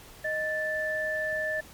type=tone pair together; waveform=sine; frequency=622.3 / 1760 Hz; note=D#5 / A6; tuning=0 / 0 cents; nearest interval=octave + tritone; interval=1800 cents; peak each=-31 / -29 dBFS; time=0.24-1.61 s; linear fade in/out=10 ms; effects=pink hiss -50 dBFS RMS until 1.73 s + MP3 96 kbps